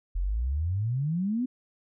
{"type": "exponential sweep", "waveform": "sine", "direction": "up", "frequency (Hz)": [41.1, 261.6], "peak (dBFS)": -25, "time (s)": [0.15, 1.46], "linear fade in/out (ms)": 10, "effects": []}